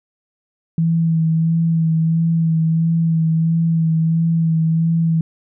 sine tone with vibrato, 163.3 Hz, E3, 16 cents flat, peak -13 dBFS, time 0.78-5.21 s, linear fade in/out 2 ms, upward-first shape sine, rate 1.5 Hz, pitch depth 24 cents each way, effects none

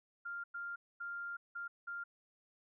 sine tone bursts at uneven times, 1396.9 Hz, F6, in tune, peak -40 dBFS, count 5, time 0.25-0.44 / 0.54-0.76 / 1-1.37 / 1.55-1.68 / 1.87-2.04 s, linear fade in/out 10 ms, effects none

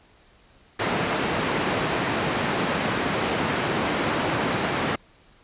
pink band-pass noise, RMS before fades -25 dBFS, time 0.79-4.96 s, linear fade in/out 10 ms, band 160 to 2700 Hz, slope 12 dB/octave, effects pink hiss -56 dBFS RMS until 5.43 s + resampled to 8000 Hz

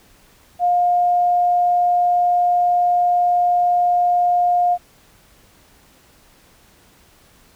sine tone, 709 Hz, F5, 26 cents sharp, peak -13 dBFS, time 0.59-4.78 s, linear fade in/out 50 ms, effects pink hiss -52 dBFS RMS until 7.55 s

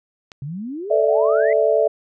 click, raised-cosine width 0.2 ms, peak -21 dBFS, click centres 0.318 s
sine exponential sweep, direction up, 130.81 to 2093 Hz, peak -26 dBFS, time 0.42-1.53 s, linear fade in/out 2 ms
sine chord, A suspended fourth, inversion none, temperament equal with one note detuned, 440 / 587.3 / 657.4 Hz, A4 / D5 / E5, 0 / 0 / -5 cents, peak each -18 dBFS, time 0.9-1.88 s, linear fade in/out 10 ms
effects none

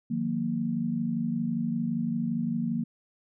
sine chord, D# minor, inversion none, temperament equal with one note detuned, 155.56 / 180.77 / 233.1 Hz, D#3 / F#3 / A#3, 0 / -40 / 0 cents, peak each -34 / -32 / -28 dBFS, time 0.1-2.84 s, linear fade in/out 10 ms, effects none

